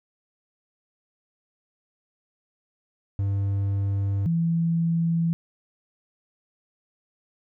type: tone pair in turn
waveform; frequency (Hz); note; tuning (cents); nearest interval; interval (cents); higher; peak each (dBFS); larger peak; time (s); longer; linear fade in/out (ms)
triangle / sine; 99.1 / 166.67; G2 / E3; +19 / +19; major sixth; 900; second; -20; neither; 3.19-4.26 / 4.26-5.33; neither; 0
effects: none